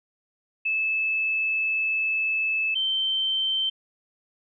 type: tone pair in turn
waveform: sine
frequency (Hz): 2614 / 3110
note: E7 / G7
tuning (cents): -15 / -14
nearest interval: minor third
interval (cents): 301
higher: second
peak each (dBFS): -22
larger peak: neither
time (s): 0.65-2.75 / 2.75-3.7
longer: first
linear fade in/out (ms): 10
effects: none